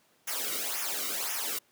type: noise with flanger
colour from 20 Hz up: white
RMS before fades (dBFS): -33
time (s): 0.27-1.59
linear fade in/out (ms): 10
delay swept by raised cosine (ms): 0.23 to 1.2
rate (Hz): 1.9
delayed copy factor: -0.8
effects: pink hiss -66 dBFS RMS until 1.71 s + high-pass 200 Hz 12 dB/octave